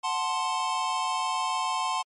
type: chord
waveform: square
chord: F# diminished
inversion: none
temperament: equal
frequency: 740 / 880 / 1046.5 Hz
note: F#5 / A5 / C6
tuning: 0 / 0 / 0 cents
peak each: -34 / -32 / -29 dBFS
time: 0.03-2.03 s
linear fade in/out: 20 ms
effects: MP3 48 kbps